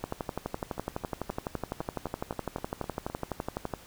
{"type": "two click trains", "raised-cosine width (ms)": 1, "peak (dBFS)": [-24, -17], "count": [10, 45], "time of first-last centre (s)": [[0.78, 3.1], [0.04, 3.737]], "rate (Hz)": [3.88, 11.9], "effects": ["pink hiss -52 dBFS RMS until 3.86 s"]}